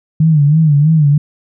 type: tone with vibrato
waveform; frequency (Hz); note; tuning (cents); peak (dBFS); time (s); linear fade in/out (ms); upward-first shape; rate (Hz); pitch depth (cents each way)
sine; 151.9; D#3; -41; -6; 0.2-1.18; 5; sine; 3.1; 110
effects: none